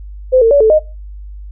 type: tone with pitch steps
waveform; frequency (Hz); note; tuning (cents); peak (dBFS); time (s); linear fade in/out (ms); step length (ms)
sine; 514 / 454.1 / 570 / 438.7 / 617; C5 / A#4 / C#5 / A4 / D#5; -31 / -45 / +48 / -5 / -15; -5; 0.32-0.795; 20; 95
effects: noise-tail reverb RT60 0.3 s tail -21 dB re dry + added 50 Hz sine -27 dBFS peak until 1.51 s